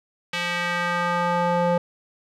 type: tone with band-pass filter sweep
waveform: square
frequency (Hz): 174.61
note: F3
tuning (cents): 0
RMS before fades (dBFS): -23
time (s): 0.33-1.78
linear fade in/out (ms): 5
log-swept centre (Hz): 2700 to 610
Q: 1.5
effects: none